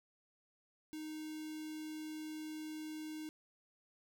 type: tone with notch filter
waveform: square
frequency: 310 Hz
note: D#4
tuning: 6 cents flat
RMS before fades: -45 dBFS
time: 0.93-3.29 s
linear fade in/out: 0 ms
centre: 1100 Hz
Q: 0.83
effects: none